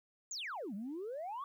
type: exponential two-way sweep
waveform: sine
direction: down then up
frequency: 7520 to 188.4 to 1165 Hz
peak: -38 dBFS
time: 0.31-1.44 s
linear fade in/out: 2 ms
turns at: 0.74 s
effects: tanh soft clip ceiling -36 dBFS + 12-bit